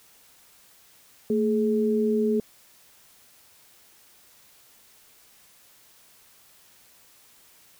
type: tone pair together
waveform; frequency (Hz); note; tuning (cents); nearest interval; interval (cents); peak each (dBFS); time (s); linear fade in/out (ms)
sine; 223.5 / 422.6; A3 / G#4; +27 / +30; major seventh; 1103; -23; 1.3-2.4; 2
effects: white hiss -56 dBFS RMS until 7.79 s